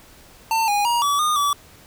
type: tone with pitch steps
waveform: square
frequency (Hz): 898 / 821 / 948 / 1145 / 1221 / 1149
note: A5 / G#5 / A#5 / D6 / D#6 / D6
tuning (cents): +35 / -20 / +29 / -44 / -33 / -38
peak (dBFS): -18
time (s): 0.51-1.53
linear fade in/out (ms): 2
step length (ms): 170
effects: pink hiss -48 dBFS RMS until 1.86 s